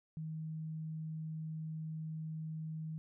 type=tone; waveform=sine; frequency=158 Hz; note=D#3; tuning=27 cents sharp; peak=-39 dBFS; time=0.17-2.98 s; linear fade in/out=0 ms; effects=none